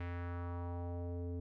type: tone with low-pass filter sweep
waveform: square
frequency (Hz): 87.31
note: F2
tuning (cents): 0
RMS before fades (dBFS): -41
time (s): 0-1.4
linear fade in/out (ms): 5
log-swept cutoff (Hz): 2200 to 380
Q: 2
effects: none